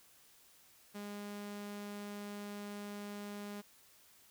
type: tone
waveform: sawtooth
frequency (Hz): 204.9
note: G#3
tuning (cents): -23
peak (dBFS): -39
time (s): 0.94-3.62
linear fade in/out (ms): 20
effects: white hiss -64 dBFS RMS until 4.3 s